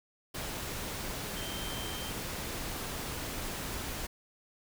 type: tone in noise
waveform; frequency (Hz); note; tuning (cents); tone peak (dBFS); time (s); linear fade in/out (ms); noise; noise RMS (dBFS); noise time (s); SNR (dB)
sine; 3136; G7; 0; -43; 1.36-2.11; 10; pink; -38; 0.34-4.07; -8
effects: none

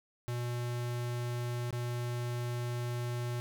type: tone with dropouts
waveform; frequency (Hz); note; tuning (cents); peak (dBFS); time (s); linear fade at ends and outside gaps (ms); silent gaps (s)
square; 121; B2; -35; -34; 0.28-3.4; 0; 1.707-1.727
effects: none

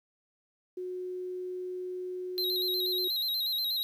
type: tone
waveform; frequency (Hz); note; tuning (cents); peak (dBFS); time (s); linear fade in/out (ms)
sine; 365.2; F#4; -23; -34; 0.77-3.08; 5
type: tone with vibrato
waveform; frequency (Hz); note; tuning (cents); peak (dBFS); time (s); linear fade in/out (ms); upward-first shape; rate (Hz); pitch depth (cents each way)
square; 3962; B7; +5; -29; 2.38-3.83; 0; square; 8.3; 63
effects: 11-bit

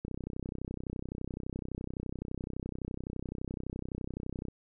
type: click train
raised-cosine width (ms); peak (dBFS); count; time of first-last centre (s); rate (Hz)
3; -24; 142; 0.05-4.484; 31.8
effects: none

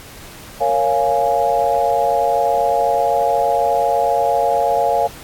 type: chord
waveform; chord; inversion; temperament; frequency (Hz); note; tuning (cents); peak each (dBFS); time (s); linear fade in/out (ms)
sine; Bb minor seventh; none; equal; 466.2 / 554.4 / 698.5 / 830.6; Bb4 / Db5 / F5 / Ab5; 0 / 0 / 0 / 0; -22 / -19 / -17 / -19; 0.6-5.08; 20
effects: pink hiss -38 dBFS RMS until 5.23 s + AAC 64 kbps

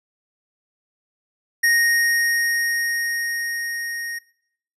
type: tone with level ramp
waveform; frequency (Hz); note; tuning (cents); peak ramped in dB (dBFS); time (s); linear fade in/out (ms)
square; 1864.7; A#6; 0; -15 to -28; 1.63-4.19; 10
effects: noise-tail reverb RT60 0.7 s tail -20 dB re dry + resampled to 32000 Hz

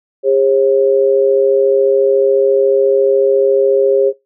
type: tone pair together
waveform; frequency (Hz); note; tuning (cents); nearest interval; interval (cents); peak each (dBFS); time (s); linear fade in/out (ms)
sine; 404.9 / 539; G#4 / C#5; -44 / -49; perfect fourth; 495; -11; 0.23-4.13; 50
effects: noise-tail reverb RT60 0.2 s tail -22 dB re dry

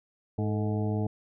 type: harmonic tone with a mistuned harmonic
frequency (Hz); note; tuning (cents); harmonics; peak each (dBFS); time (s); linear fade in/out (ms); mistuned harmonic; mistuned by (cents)
105.3; G#2; +24; 1 / 2 / 3 / 4 / 6 / 7 / 8; -28 / -32 / -36 / -36 / -41 / -42 / -46; 0.38-1.07; 5; 4; +62
effects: none

